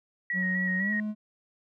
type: tone with vibrato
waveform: sine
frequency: 1900 Hz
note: A#6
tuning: 33 cents sharp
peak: -27 dBFS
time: 0.3-1 s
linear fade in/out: 2 ms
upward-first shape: square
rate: 4 Hz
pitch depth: 24 cents each way
type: tone with pitch glide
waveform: triangle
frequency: 185 to 212.5 Hz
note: F#3 to G#3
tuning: 0 to +40 cents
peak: -27 dBFS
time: 0.33-1.15 s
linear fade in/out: 50 ms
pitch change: +240 cents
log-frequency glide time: 0.77-0.92 s
effects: none